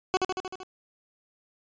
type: tone with echo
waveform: 20% pulse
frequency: 372.4 Hz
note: F#4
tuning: 11 cents sharp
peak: -16 dBFS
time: 0.14-0.17 s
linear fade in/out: 0 ms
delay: 77 ms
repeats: 6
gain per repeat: -3 dB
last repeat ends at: 0.632 s
effects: resampled to 16000 Hz